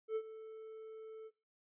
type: tone with ADSR envelope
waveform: triangle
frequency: 440.3 Hz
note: A4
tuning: 1 cent sharp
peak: -30 dBFS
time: 0.08-1.31 s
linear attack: 79 ms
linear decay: 62 ms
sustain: -15 dB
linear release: 46 ms
effects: noise-tail reverb RT60 0.3 s tail -21 dB re dry + resampled to 8000 Hz